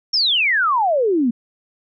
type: exponential sweep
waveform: sine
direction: down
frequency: 5600 to 223.3 Hz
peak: -14 dBFS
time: 0.13-1.31 s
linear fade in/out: 10 ms
effects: none